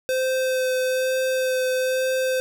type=tone with vibrato; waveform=square; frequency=516 Hz; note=C5; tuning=24 cents flat; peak=-21 dBFS; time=0.09-2.4 s; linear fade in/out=0 ms; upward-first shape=sine; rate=1.1 Hz; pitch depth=12 cents each way; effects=none